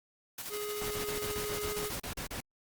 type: noise with tremolo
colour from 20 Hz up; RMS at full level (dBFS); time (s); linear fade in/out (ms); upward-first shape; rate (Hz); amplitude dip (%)
white; -40; 0.38-2; 5; square; 13; 45
type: tone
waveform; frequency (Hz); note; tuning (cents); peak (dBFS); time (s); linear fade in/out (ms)
square; 417.6; G#4; +10; -37; 0.49-1.92; 50
type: noise bursts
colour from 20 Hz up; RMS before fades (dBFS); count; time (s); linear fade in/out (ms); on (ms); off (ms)
pink; -39; 12; 0.81-2.406; 5; 100; 36
effects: Opus 48 kbps